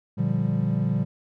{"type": "chord", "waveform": "triangle", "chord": "G minor seventh", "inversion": "first", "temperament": "equal with one note detuned", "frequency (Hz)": [118.44, 146.83, 174.61, 196], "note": ["Bb2", "D3", "F3", "G3"], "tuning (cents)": [28, 0, 0, 0], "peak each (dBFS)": -25, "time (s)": [0.17, 1.05], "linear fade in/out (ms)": 20, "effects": []}